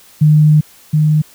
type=tone pair in turn; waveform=sine; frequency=152.2 / 153.08 Hz; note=D#3 / D#3; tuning=-38 / -28 cents; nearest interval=unison; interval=10 cents; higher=second; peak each=-5 / -8 dBFS; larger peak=first; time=0.21-0.61 / 0.93-1.22 s; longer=first; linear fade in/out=10 ms; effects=white hiss -44 dBFS RMS until 1.34 s